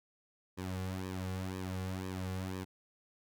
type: tone with flanger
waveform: sawtooth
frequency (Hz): 93.4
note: F#2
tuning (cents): +17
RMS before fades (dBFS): -39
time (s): 0.57-2.65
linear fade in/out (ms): 20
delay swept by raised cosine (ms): 1.4 to 3.2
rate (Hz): 2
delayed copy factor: -0.85
effects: none